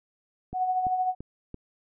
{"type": "click train", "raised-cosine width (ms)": 3, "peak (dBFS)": -25, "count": 4, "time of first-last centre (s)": [0.53, 1.544], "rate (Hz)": 2.96}
{"type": "tone with tremolo", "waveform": "sine", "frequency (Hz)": 740, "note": "F#5", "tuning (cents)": 0, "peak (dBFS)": -21, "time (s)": [0.53, 1.15], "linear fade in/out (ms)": 50, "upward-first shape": "triangle", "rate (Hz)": 13, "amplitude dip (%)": 55}
{"effects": []}